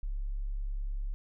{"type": "tone", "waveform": "sine", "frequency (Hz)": 34.65, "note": "C#1", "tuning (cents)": 0, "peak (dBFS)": -31, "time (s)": [0.03, 1.14], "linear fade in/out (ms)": 0, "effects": []}